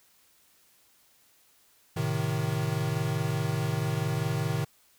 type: chord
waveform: square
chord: A diminished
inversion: none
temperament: equal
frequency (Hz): 110 / 130.81 / 155.56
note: A2 / C3 / Eb3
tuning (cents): 0 / 0 / 0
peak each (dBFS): -33 / -32 / -31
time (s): 1.96-4.65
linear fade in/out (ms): 10
effects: white hiss -63 dBFS RMS until 4.98 s